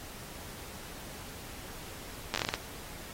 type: slowing click train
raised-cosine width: 0.2 ms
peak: -12 dBFS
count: 9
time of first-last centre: 2.34-2.539 s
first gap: 9 ms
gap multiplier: 1.28
effects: pink hiss -46 dBFS RMS until 3.13 s + AAC 48 kbps